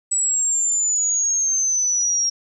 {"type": "exponential sweep", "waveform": "sine", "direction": "down", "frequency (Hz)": [7900, 5590], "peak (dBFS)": -17, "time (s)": [0.11, 2.3], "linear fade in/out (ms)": 10, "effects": []}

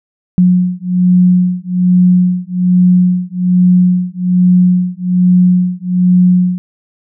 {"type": "beating tone pair", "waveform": "sine", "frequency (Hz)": [180, 181.2], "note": ["F#3", "F#3"], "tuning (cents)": [-47, -36], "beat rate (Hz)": 1.2, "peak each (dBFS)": -10, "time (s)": [0.38, 6.58], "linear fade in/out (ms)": 0, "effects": []}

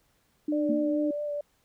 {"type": "tone", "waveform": "sine", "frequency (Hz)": 301, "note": "D4", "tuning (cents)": 43, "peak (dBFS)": -25, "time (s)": [0.48, 1.11], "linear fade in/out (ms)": 5}
{"type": "tone with vibrato", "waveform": "sine", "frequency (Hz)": 587.3, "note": "D5", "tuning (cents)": 0, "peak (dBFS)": -29, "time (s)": [0.52, 1.41], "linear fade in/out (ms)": 5, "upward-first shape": "sine", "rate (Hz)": 4.6, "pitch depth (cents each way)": 17}
{"type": "tone with exponential decay", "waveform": "sine", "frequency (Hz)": 233.1, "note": "A#3", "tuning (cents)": 0, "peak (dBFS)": -24, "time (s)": [0.69, 1.06], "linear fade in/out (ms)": 5, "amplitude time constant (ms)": 80}
{"effects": ["pink hiss -69 dBFS RMS until 1.64 s"]}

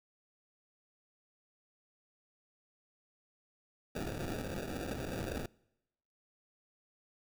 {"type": "noise with sample-and-hold", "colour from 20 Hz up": "white", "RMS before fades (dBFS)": -39, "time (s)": [3.95, 5.46], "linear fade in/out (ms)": 5, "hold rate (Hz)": 1050, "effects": ["noise-tail reverb RT60 0.9 s tail -25 dB re dry"]}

